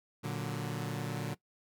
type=chord; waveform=sawtooth; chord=Bb augmented; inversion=none; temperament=equal with one note detuned; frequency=117.42 / 146.83 / 185 Hz; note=Bb2 / D3 / F#3; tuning=+13 / 0 / 0 cents; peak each=-35 / -34 / -37 dBFS; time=0.23-1.35 s; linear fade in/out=20 ms; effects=noise-tail reverb RT60 0.1 s tail -19 dB re dry